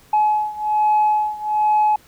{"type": "beating tone pair", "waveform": "sine", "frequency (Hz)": [849, 850.2], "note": ["G#5", "G#5"], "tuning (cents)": [38, 40], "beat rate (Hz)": 1.2, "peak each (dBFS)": [-16, -18], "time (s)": [0.13, 1.96], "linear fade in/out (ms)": 5, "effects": ["tanh soft clip ceiling -10 dBFS", "pink hiss -51 dBFS RMS until 2.07 s"]}